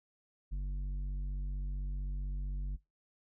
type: tone with tanh clipping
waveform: triangle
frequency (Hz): 47.83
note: G1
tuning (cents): -42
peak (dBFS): -35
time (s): 0.51-2.77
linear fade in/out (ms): 20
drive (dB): 12
effects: noise-tail reverb RT60 0.2 s tail -21 dB re dry